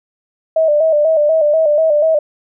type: tone with vibrato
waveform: sine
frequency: 617 Hz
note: D#5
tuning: 15 cents flat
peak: -9 dBFS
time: 0.56-2.19 s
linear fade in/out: 5 ms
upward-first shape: square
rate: 4.1 Hz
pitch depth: 68 cents each way
effects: none